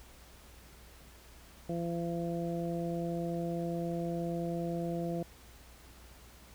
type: harmonic tone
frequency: 170 Hz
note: F3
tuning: 46 cents flat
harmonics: 1 / 2 / 3 / 4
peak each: -35 / -38 / -40 / -41 dBFS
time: 1.69-5.23 s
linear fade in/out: 5 ms
effects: added 60 Hz sine -56 dBFS peak until 6.54 s + pink hiss -57 dBFS RMS until 6.54 s